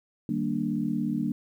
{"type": "chord", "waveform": "sine", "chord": "Eb major seventh", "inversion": "none", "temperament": "equal", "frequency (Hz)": [155.56, 196, 233.1, 293.7], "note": ["Eb3", "G3", "Bb3", "D4"], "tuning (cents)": [0, 0, 0, 0], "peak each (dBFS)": [-34, -31, -29, -31], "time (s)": [0.29, 1.32], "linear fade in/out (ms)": 2, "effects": ["10-bit"]}